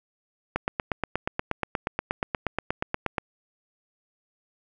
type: click train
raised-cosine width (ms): 0.5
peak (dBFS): -10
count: 23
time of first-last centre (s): 0.56-3.182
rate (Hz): 8.39
effects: none